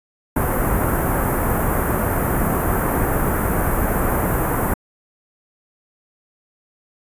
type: band-stop noise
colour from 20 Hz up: pink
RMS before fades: -19 dBFS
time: 0.36-4.74 s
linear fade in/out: 5 ms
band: 1600 to 12000 Hz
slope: 24 dB/octave
effects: resampled to 32000 Hz